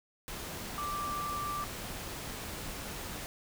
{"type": "tone in noise", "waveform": "sine", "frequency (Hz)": 1174.7, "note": "D6", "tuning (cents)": 0, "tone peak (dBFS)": -34, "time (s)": [0.78, 1.64], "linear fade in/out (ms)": 0, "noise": "pink", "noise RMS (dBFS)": -41, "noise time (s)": [0.28, 3.26], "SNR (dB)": 4, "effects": []}